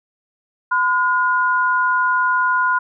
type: tone pair together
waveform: sine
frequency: 1014 / 1434 Hz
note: B5 / F6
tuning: +45 / +45 cents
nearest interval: tritone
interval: 600 cents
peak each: -17 dBFS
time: 0.71-2.79 s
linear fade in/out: 10 ms
effects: none